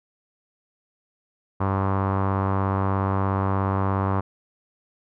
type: tone with low-pass filter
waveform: sawtooth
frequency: 96.9 Hz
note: G2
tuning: 20 cents flat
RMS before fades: -23 dBFS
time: 1.6-4.21 s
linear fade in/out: 10 ms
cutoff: 1100 Hz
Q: 3.5
effects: none